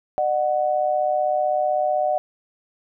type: tone pair together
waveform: sine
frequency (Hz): 604.2 / 740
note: D5 / F#5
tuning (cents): +49 / 0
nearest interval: major third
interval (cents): 351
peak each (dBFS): -21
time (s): 0.18-2.18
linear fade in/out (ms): 0
effects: none